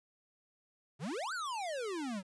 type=exponential two-way sweep; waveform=square; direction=up then down; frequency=121.4 to 1568 to 178.3 Hz; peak=-37 dBFS; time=0.99-2.23 s; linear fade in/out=50 ms; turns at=1.33 s; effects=resampled to 22050 Hz + 11-bit